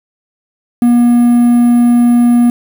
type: tone with quantisation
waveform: triangle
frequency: 239.9 Hz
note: A#3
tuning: 50 cents sharp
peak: -3 dBFS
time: 0.82-2.5 s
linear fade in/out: 2 ms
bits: 5
effects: none